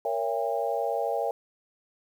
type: chord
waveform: sine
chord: A# diminished seventh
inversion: none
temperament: just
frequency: 466.2 / 559.4 / 671.3 / 805.5 Hz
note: A#4 / C#5 / E5 / G5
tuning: 0 / +16 / +31 / +47 cents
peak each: -31 dBFS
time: 0.05-1.31 s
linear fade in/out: 2 ms
effects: 9-bit